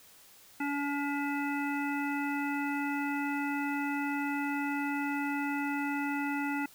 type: harmonic tone with a mistuned harmonic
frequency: 284.9 Hz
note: C#4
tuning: 48 cents sharp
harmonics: 1 / 3 / 5 / 7 / 9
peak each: -32 / -37 / -39 / -40 / -42 dBFS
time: 0.6-6.66 s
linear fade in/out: 5 ms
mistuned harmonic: 9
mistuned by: +19 cents
effects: white hiss -57 dBFS RMS until 6.74 s